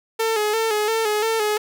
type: tone with vibrato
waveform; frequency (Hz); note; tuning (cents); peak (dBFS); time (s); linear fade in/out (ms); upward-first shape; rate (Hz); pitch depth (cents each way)
sawtooth; 435.2; A4; -19; -15; 0.19-1.58; 10; square; 2.9; 53
effects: none